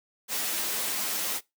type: noise with comb filter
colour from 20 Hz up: white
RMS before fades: -30 dBFS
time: 0.28-1.41 s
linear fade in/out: 50 ms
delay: 9.4 ms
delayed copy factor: +0.8
effects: noise-tail reverb RT60 0.2 s tail -22 dB re dry + high-pass 200 Hz 12 dB/octave